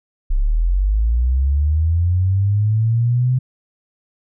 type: linear sweep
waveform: sine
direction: up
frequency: 31.66 to 129.2 Hz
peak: -13 dBFS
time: 0.3-3.39 s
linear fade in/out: 10 ms
effects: none